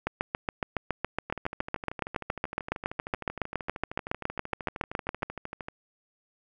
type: two click trains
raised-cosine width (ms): 0.5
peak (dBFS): -12 / -21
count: 38 / 58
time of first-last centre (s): 0.07-5.23 / 1.3-5.685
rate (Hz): 7.17 / 13
effects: none